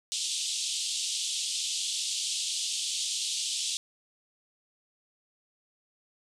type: band-pass noise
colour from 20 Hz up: pink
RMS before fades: -32 dBFS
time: 0.12-3.77 s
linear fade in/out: 0 ms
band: 3000 to 9100 Hz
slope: 48 dB/octave
effects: none

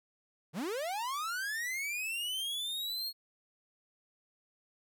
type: linear sweep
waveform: 45% pulse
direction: up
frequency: 130.81 to 4322 Hz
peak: -34 dBFS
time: 0.53-3.13 s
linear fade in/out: 50 ms
effects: none

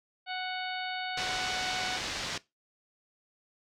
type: harmonic tone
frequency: 740 Hz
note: F#5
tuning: in tune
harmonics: 1 / 2 / 3 / 4 / 5 / 6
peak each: -36 / -39 / -41 / -42 / -43 / -44 dBFS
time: 0.26-2 s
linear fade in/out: 50 ms
type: low-pass noise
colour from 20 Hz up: white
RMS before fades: -36 dBFS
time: 1.17-2.38 s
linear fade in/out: 5 ms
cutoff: 5600 Hz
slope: 24 dB/octave
effects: noise-tail reverb RT60 0.2 s tail -19 dB re dry

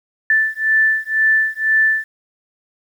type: beating tone pair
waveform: sine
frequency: 1760 / 1762 Hz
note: A6 / A6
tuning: 0 / +2 cents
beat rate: 2 Hz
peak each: -16 / -16 dBFS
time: 0.3-2.04 s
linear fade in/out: 2 ms
effects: 8-bit

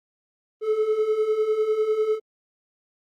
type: beating tone pair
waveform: triangle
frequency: 424.9 / 434.9 Hz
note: G#4 / A4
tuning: +40 / -20 cents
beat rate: 10 Hz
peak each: -25 / -19 dBFS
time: 0.61-2.2 s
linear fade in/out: 50 ms
effects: Opus 24 kbps

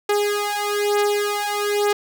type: beating tone pair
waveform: sawtooth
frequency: 411.6 / 412.7 Hz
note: G#4 / G#4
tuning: -16 / -11 cents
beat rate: 1.1 Hz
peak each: -18 dBFS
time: 0.09-1.93 s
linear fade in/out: 5 ms
effects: none

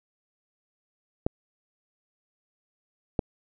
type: clicks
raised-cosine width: 2 ms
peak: -10 dBFS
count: 2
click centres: 1.265 / 3.192 s
effects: none

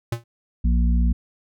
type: tone with exponential decay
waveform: square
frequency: 117.2 Hz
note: A#2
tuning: 10 cents sharp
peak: -20 dBFS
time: 0.12-0.24 s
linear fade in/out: 5 ms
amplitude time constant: 25 ms
type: harmonic tone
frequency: 59 Hz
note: A#1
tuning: 22 cents sharp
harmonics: 1 / 3 / 4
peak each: -16 / -26 / -28 dBFS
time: 0.64-1.13 s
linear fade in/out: 10 ms
effects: none

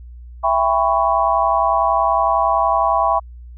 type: chord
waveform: sine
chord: C# half-diminished seventh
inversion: first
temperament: just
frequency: 665.2 / 798.3 / 997.9 / 1108.7 Hz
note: E5 / G5 / B5 / C#6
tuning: +16 / +31 / +18 / 0 cents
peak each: -19 dBFS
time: 0.43-3.2 s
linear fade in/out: 20 ms
effects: added 60 Hz sine -34 dBFS peak until 3.57 s

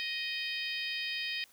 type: harmonic tone with a mistuned harmonic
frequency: 624 Hz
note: D#5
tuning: 5 cents sharp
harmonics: 3 / 4 / 5 / 6 / 7 / 8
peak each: -40 / -38 / -40 / -42 / -47 / -42 dBFS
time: 0-1.44 s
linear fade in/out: 0 ms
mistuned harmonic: 8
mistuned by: -28 cents
effects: white hiss -62 dBFS RMS until 1.52 s

